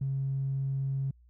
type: tone with tanh clipping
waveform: triangle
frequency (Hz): 135.8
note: C#3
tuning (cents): -35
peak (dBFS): -28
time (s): 0.01-1.11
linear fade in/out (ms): 5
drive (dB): 4
effects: added 60 Hz sine -56 dBFS peak until 1.29 s